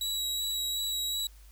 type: tone with vibrato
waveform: sawtooth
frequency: 3883 Hz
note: B7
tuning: 30 cents flat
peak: -27 dBFS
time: 0.01-1.27 s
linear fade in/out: 2 ms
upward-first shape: sine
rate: 2.7 Hz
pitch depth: 12 cents each way
effects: added 51 Hz sine -50 dBFS peak until 1.51 s + white hiss -61 dBFS RMS until 1.51 s